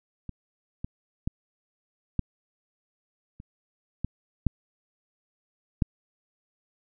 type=clicks; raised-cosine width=5 ms; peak=-24 / -20 / -15 / -12 / -30 / -16 / -9 / -9 dBFS; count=8; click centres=0.293 / 0.845 / 1.275 / 2.193 / 3.401 / 4.046 / 4.467 / 5.822 s; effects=none